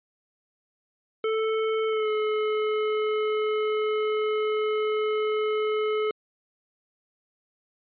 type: tone with pitch glide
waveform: square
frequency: 440 to 428.7 Hz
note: A4 to A4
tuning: 0 to -45 cents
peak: -24 dBFS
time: 1.24-6.11 s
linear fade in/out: 2 ms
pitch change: -45 cents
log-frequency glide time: 1.88-2.09 s
effects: resampled to 8000 Hz